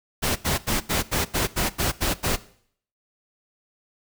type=noise bursts; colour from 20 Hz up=pink; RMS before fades=-23 dBFS; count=10; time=0.22-2.367 s; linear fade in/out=20 ms; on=140 ms; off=83 ms; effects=noise-tail reverb RT60 0.6 s tail -18 dB re dry